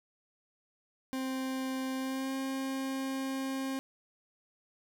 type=tone with pitch glide; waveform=40% pulse; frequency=262.4 to 267.4 Hz; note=C4 to C4; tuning=+5 to +38 cents; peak=-32 dBFS; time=1.13-3.79 s; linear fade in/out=0 ms; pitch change=+33 cents; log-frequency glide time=1.97-2.34 s; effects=none